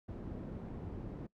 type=low-pass noise; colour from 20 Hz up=white; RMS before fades=-44 dBFS; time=0.08-1.27 s; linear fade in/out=10 ms; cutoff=270 Hz; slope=12 dB/octave; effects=noise-tail reverb RT60 0.1 s tail -21 dB re dry